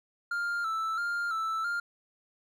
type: tone with vibrato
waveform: triangle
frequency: 1360 Hz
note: F6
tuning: 46 cents flat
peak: -27 dBFS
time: 0.31-1.8 s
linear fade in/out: 5 ms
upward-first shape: square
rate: 1.5 Hz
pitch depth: 52 cents each way
effects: none